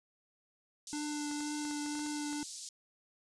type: band-pass noise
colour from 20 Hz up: white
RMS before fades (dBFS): -46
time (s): 0.87-2.69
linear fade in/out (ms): 2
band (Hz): 4400 to 8100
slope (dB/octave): 24
type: tone with vibrato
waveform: square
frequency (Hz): 296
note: D4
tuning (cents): +14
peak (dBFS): -37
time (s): 0.93-2.43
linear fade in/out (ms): 0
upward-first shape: triangle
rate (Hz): 2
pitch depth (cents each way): 14
type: clicks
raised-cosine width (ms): 0.5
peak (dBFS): -36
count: 9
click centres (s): 1.313 / 1.406 / 1.652 / 1.711 / 1.862 / 1.953 / 1.993 / 2.063 / 2.329
effects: resampled to 24000 Hz